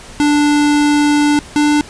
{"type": "tone pair in turn", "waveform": "square", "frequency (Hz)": [293.7, 295.9], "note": ["D4", "D4"], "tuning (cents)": [0, 13], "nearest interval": "unison", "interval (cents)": 13, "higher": "second", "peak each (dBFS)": -10, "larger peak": "neither", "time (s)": [[0.2, 1.39], [1.56, 1.81]], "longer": "first", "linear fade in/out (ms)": 0, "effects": ["pink hiss -35 dBFS RMS until 1.89 s", "resampled to 22050 Hz"]}